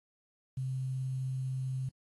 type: tone with quantisation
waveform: sine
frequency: 130.81 Hz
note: C3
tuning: in tune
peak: -32 dBFS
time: 0.57-1.89 s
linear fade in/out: 5 ms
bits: 10
effects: AAC 32 kbps